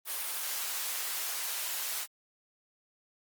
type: high-pass noise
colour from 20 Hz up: white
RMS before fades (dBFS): -35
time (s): 0.05-2.07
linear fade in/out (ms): 50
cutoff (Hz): 700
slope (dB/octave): 12
effects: Opus 32 kbps